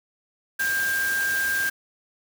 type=tone in noise; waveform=sine; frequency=1595 Hz; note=G6; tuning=30 cents sharp; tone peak=-22 dBFS; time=0.59-1.7 s; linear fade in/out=10 ms; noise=white; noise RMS=-32 dBFS; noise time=0.59-1.7 s; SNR=+7 dB; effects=none